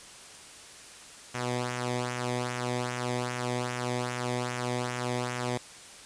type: tone with flanger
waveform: sawtooth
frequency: 123.47 Hz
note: B2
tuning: in tune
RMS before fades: -32 dBFS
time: 1.34-5.58 s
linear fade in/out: 10 ms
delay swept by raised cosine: 0.22 to 0.73 ms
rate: 2.5 Hz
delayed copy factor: -0.7
effects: white hiss -48 dBFS RMS until 6.05 s + resampled to 22050 Hz